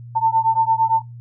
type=beating tone pair; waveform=sine; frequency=893 / 901.8 Hz; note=A5 / A5; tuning=+25 / +42 cents; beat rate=8.8 Hz; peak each=-17 dBFS; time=0.15-1.02 s; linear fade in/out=20 ms; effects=noise-tail reverb RT60 0.2 s tail -21 dB re dry + added 119 Hz sine -34 dBFS peak until 1.2 s